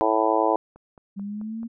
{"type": "harmonic tone", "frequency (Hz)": 110, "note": "A2", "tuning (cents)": 0, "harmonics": [3, 4, 5, 6, 7, 8, 9], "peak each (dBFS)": [-26, -26, -26, -26, -26, -26, -26], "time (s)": [0.01, 0.56], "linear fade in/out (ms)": 0}
{"type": "click train", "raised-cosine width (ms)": 1, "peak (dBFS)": -34, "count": 5, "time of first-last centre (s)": [0.76, 1.631], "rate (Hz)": 4.59}
{"type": "exponential sweep", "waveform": "sine", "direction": "up", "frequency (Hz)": [196, 233.1], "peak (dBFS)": -29, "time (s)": [1.16, 1.68], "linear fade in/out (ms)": 20}
{"effects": []}